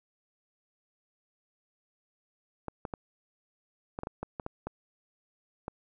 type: clicks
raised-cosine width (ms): 1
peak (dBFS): -21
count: 11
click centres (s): 2.683 / 2.852 / 2.938 / 3.989 / 4.034 / 4.071 / 4.23 / 4.398 / 4.464 / 4.67 / 5.681
effects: none